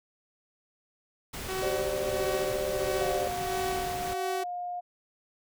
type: noise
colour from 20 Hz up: pink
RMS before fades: -38 dBFS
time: 1.33-4.14 s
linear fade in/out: 10 ms
type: tone with tremolo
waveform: sawtooth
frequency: 377.2 Hz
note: F#4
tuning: 33 cents sharp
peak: -26 dBFS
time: 1.48-4.44 s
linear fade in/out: 10 ms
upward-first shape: sine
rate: 1.5 Hz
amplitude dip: 65%
type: chord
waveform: sine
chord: G suspended fourth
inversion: none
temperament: equal with one note detuned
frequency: 392 / 523.3 / 595.9 Hz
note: G4 / C5 / D5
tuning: 0 / 0 / +25 cents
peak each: -35 / -33 / -32 dBFS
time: 1.62-3.28 s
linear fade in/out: 5 ms
type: tone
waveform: sine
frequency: 711 Hz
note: F5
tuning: 31 cents sharp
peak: -32 dBFS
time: 3-4.81 s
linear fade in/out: 20 ms
effects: none